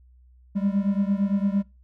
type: beating tone pair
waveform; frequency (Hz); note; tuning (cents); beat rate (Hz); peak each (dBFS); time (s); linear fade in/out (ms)
triangle; 196 / 204.8; G3 / G#3; 0 / -24; 8.8; -21 / -23; 0.55-1.63; 20
effects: noise-tail reverb RT60 0.3 s tail -25 dB re dry + added 62 Hz sine -51 dBFS peak until 1.83 s